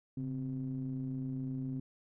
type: ring-modulated tone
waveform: triangle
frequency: 61.74 Hz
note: B1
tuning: in tune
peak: -30 dBFS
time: 0.17-1.8 s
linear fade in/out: 5 ms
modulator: 199 Hz
effects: none